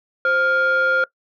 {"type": "tone pair together", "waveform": "sine", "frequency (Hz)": [523.3, 1404.3], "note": ["C5", "F6"], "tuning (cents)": [0, 9], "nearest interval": "octave + perfect fourth", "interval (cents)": 1709, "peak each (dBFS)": [-19, -14], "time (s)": [0.25, 1.04], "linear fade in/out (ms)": 2, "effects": ["noise-tail reverb RT60 0.1 s tail -21 dB re dry", "tanh soft clip ceiling -12 dBFS"]}